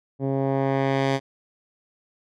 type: tone with low-pass filter sweep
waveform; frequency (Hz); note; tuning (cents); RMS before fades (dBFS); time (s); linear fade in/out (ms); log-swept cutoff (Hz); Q
10% pulse; 135.8; C#3; -35; -23; 0.19-1.2; 50; 390 to 5600; 0.72
effects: none